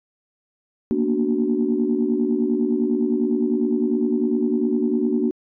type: tone cluster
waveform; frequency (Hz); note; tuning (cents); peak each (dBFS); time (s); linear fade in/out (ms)
sine; 230 / 239.9 / 292.8 / 372.7; A#3 / A#3 / D4 / F#4; -23 / +50 / -5 / +13; -23; 0.91-5.31; 0
effects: tanh soft clip ceiling -8 dBFS